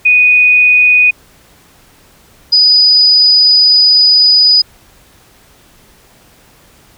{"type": "tone pair in turn", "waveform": "sine", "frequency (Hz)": [2481, 4962], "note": ["D#7", "D#8"], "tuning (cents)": [-6, -6], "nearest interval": "octave", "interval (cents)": 1200, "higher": "second", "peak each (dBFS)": -4, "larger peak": "neither", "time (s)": [[0.05, 1.11], [2.52, 4.62]], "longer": "second", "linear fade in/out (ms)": 10, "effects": ["pink hiss -45 dBFS RMS until 6.97 s"]}